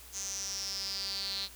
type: tone with band-pass filter sweep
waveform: sawtooth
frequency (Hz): 196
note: G3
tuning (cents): 0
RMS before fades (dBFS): -37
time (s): 0.12-1.49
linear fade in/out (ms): 50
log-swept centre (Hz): 6500 to 4100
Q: 9.4
effects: added 60 Hz sine -55 dBFS peak until 1.55 s + white hiss -52 dBFS RMS until 1.55 s